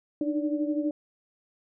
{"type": "tone cluster", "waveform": "sine", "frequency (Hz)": [298.5, 310.6, 578], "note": ["D4", "D#4", "D5"], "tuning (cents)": [28, -3, -28], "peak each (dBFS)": [-27, -31, -34], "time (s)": [0.21, 0.91], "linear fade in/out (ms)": 2, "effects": []}